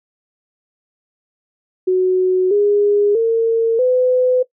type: tone with pitch steps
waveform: sine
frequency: 370 / 410.5 / 455.5 / 505.4 Hz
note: F#4 / G#4 / A#4 / B4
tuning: 0 / -20 / -40 / +40 cents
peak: -11 dBFS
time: 1.87-4.43 s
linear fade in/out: 10 ms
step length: 640 ms
effects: noise-tail reverb RT60 0.1 s tail -19 dB re dry